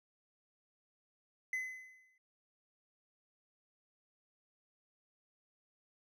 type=tone with exponential decay; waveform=triangle; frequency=2031 Hz; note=B6; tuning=48 cents sharp; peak=-31 dBFS; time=1.53-2.18 s; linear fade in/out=2 ms; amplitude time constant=140 ms; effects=none